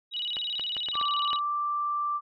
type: tone with vibrato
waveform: sine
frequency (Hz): 3350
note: G#7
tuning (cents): +14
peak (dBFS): -29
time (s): 0.11-1.4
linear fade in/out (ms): 50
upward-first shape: square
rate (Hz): 18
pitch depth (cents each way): 230
type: clicks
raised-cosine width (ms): 0.3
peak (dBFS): -21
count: 7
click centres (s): 0.368 / 0.596 / 0.767 / 0.886 / 0.954 / 1.013 / 1.331
type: tone with pitch glide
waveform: sine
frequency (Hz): 1167 to 1175.8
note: D6 to D6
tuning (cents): -11 to +2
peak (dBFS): -26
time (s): 0.93-2.21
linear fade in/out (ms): 50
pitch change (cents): +13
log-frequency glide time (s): 1.26-1.51
effects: none